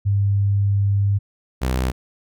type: tone pair in turn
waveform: sine / sawtooth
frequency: 100.1 / 63.8 Hz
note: G2 / C2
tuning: +37 / -43 cents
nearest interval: minor sixth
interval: 780 cents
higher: first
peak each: -15 dBFS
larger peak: neither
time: 0.05-1.19 / 1.61-1.92 s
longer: first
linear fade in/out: 20 ms
effects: none